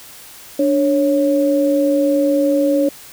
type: tone pair together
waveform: sine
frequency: 292.5 / 552.2 Hz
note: D4 / C#5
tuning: -7 / -7 cents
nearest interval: major seventh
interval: 1100 cents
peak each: -15 dBFS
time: 0.59-2.89 s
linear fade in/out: 5 ms
effects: white hiss -39 dBFS RMS until 3.12 s